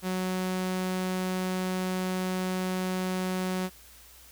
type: tone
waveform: sawtooth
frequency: 185 Hz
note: F#3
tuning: in tune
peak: -24 dBFS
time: 0.02-3.7 s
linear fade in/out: 50 ms
effects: added 60 Hz sine -57 dBFS peak until 4.31 s + white hiss -53 dBFS RMS until 4.31 s